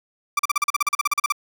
30% pulse tone bursts, 1174.7 Hz, D6, in tune, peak -14 dBFS, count 16, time 0.37-1.323 s, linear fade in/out 5 ms, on 23 ms, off 39 ms, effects none

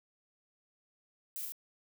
violet noise with echo, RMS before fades -40 dBFS, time 1.36-1.45 s, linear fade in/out 0 ms, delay 71 ms, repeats 1, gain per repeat -2 dB, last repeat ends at 1.521 s, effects none

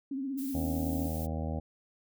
sine tone with vibrato, 270.4 Hz, C#4, 43 cents flat, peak -32 dBFS, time 0.11-1.08 s, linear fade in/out 5 ms, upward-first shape triangle, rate 16 Hz, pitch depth 89 cents each way
violet noise, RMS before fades -44 dBFS, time 0.37-1.27 s, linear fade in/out 20 ms
harmonic tone, 79.4 Hz, D#2, 36 cents sharp, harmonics 1 / 2 / 3 / 4 / 6 / 7 / 8 / 9 / 10, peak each -34 / -38 / -39 / -45 / -46 / -43 / -48 / -47 / -47 dBFS, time 0.54-1.6 s, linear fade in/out 10 ms
effects none

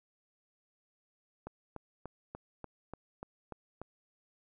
click train, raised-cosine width 1 ms, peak -28 dBFS, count 9, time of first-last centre 1.47-3.816 s, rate 3.41 Hz, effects none

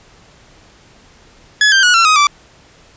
sawtooth tone with pitch steps, 1696 / 1573.3 / 1459.5 / 1353.9 / 1256 / 1165.1 Hz, G#6 / G6 / F#6 / E6 / D#6 / D6, +36 / +6 / -24 / +46 / +16 / -14 cents, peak -4 dBFS, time 1.61-2.27 s, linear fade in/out 2 ms, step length 110 ms, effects pink hiss -46 dBFS RMS until 2.96 s + resampled to 16000 Hz

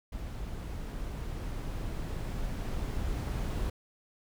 brown noise with level ramp, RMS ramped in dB -39 to -32 dBFS, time 0.12-3.7 s, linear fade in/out 5 ms, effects none

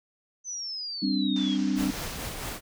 sine exponential sweep, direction down, 6160 to 3194 Hz, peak -32 dBFS, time 0.44-1.58 s, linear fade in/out 50 ms
sine chord, G suspended fourth, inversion none, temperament equal with one note detuned, 196 / 260.6 / 293.7 Hz, G3 / C4 / D4, 0 / -7 / 0 cents, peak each -28 dBFS, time 1.02-1.91 s, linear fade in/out 10 ms
white low-pass noise, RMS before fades -44 dBFS, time 1.36-2.17 s, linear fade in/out 2 ms, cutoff 6400 Hz, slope 48 dB/octave
pink noise with tremolo, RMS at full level -34 dBFS, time 1.75-2.61 s, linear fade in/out 50 ms, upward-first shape sine, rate 4.5 Hz, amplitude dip 35%
effects none

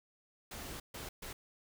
pink noise bursts at uneven times, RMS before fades -45 dBFS, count 3, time 0.51-0.8 / 0.94-1.09 / 1.22-1.33 s, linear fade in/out 5 ms, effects none

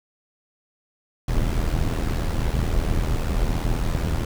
brown noise with amplitude modulation, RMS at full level -19 dBFS, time 1.28-4.25 s, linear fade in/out 5 ms, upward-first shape sine, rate 81 Hz, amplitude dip 70%, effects none

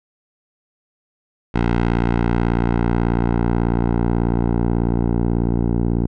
10% pulse tone with low-pass filter sweep, 58.27 Hz, A#1, in tune, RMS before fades -18 dBFS, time 1.54-6.07 s, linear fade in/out 10 ms, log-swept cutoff 2500 to 450 Hz, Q 0.7, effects none

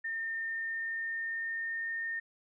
sine tone with pitch glide, 1814 to 1826.6 Hz, A#6 to A#6, -48 to -36 cents, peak -33 dBFS, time 0.04-2.2 s, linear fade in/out 10 ms, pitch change +12 cents, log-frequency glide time 0.42-1.88 s, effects none

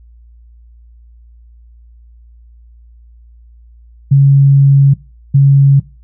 sine tone bursts at uneven times, 138.59 Hz, C#3, in tune, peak -3 dBFS, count 2, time 4.11-4.94 / 5.34-5.8 s, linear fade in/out 10 ms, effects noise-tail reverb RT60 0.3 s tail -20 dB re dry + added 58 Hz sine -38 dBFS peak until 6.03 s

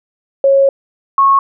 sine tone pair in turn, 548 / 1096 Hz, C#5 / C#6, -20 / -20 cents, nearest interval octave, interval 1200 cents, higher second, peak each -6 dBFS, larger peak neither, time 0.44-0.69 / 1.18-1.39 s, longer first, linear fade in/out 2 ms, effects none

